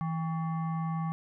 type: tone with frequency modulation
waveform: sine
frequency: 163.3 Hz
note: E3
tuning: 16 cents flat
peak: -29 dBFS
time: 0.01-1.12 s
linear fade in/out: 0 ms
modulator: 964 Hz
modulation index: 0.59
effects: none